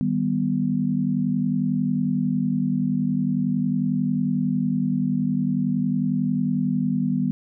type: chord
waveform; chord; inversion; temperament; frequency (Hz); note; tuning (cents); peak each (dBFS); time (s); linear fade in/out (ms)
sine; Eb augmented; none; equal; 155.56 / 196 / 246.9; Eb3 / G3 / B3; 0 / 0 / 0; -26 / -24 / -23; 0.01-7.31; 0
effects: none